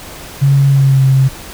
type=tone with pitch glide; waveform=sine; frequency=138.59 to 133.56 Hz; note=C#3 to C3; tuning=0 to +36 cents; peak=-6 dBFS; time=0.41-1.29 s; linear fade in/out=20 ms; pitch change=-64 cents; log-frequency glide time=0.67-1.04 s; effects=pink hiss -31 dBFS RMS until 1.53 s